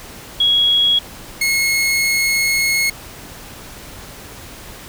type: tone pair in turn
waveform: sine / sawtooth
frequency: 3322 / 2171 Hz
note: G#7 / C#7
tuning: 0 / -37 cents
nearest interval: perfect fifth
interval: 737 cents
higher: first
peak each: -11 dBFS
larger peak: neither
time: 0.4-0.99 / 1.41-2.9 s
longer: second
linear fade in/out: 5 ms
effects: pink hiss -36 dBFS RMS until 4.88 s